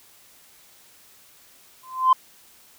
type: tone with exponential growth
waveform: sine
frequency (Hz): 1034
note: C6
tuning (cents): -21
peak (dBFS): -8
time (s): 1.83-2.13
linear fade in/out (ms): 5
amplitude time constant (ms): 65
effects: tanh soft clip ceiling -8 dBFS + white hiss -53 dBFS RMS until 2.78 s